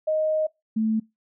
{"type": "tone pair in turn", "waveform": "sine", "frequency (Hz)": [623, 219.8], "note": ["D#5", "A3"], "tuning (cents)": [2, -2], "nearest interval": "octave + tritone", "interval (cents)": 1804, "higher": "first", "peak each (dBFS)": -20, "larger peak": "neither", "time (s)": [[0.07, 0.47], [0.76, 1]], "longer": "first", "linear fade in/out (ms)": 10, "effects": ["noise-tail reverb RT60 0.2 s tail -23 dB re dry"]}